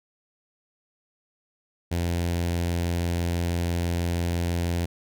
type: tone with notch filter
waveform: sawtooth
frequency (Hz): 86.1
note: F2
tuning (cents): -24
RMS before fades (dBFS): -26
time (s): 1.91-4.86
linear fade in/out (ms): 10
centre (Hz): 1200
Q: 1.7
effects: none